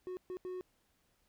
triangle tone bursts at uneven times, 366.5 Hz, F#4, 16 cents flat, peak -37 dBFS, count 3, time 0.07-0.17 / 0.3-0.37 / 0.45-0.61 s, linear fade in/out 0 ms, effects pink hiss -75 dBFS RMS until 1.28 s

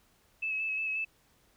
sine tone with vibrato, 2596 Hz, E7, 27 cents flat, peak -30 dBFS, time 0.42-1.05 s, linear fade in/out 10 ms, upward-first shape square, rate 5.6 Hz, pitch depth 20 cents each way, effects pink hiss -67 dBFS RMS until 1.56 s

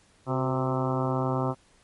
harmonic tone with a mistuned harmonic, 130.81 Hz, C3, in tune, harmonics 1 / 2 / 3 / 4 / 5 / 6 / 7 / 8 / 9 / 10, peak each -28 / -31 / -33 / -34 / -35 / -36 / -36 / -37 / -38 / -38 dBFS, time 0.26-1.55 s, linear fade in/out 50 ms, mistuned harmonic 3, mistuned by -54 cents, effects pink hiss -61 dBFS RMS until 1.83 s + MP3 48 kbps

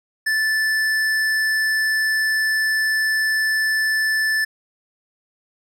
sine tone with tanh clipping, 1753 Hz, A6, 7 cents flat, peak -19 dBFS, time 0.26-4.45 s, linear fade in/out 10 ms, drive 14 dB, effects none

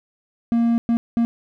triangle tone bursts at uneven times, 233.1 Hz, A#3, in tune, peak -13 dBFS, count 3, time 0.52-0.78 / 0.89-0.97 / 1.17-1.25 s, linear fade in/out 0 ms, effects none

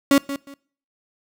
35% pulse tone with echo, 278.9 Hz, C#4, 11 cents sharp, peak -10 dBFS, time 0.11-0.18 s, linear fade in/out 2 ms, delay 180 ms, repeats 2, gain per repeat -13 dB, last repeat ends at 0.54 s, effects noise-tail reverb RT60 0.5 s tail -22 dB re dry

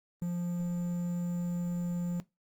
triangle tone with quantisation, 174.61 Hz, F3, in tune, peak -28 dBFS, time 0.22-2.2 s, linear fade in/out 0 ms, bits 9, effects noise-tail reverb RT60 0.2 s tail -19 dB re dry + Opus 32 kbps

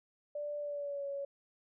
sine tone with pitch glide, 587 to 559.8 Hz, D5 to C#5, -1 to +17 cents, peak -36 dBFS, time 0.35-1.25 s, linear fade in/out 5 ms, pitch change -82 cents, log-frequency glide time 0.59-1.07 s, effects none

